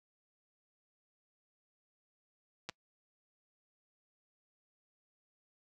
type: clicks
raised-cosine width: 0.2 ms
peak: -22 / -25 dBFS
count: 2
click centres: 2.69 / 2.696 s
effects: noise-tail reverb RT60 0.1 s tail -25 dB re dry + high-pass 60 Hz 12 dB/octave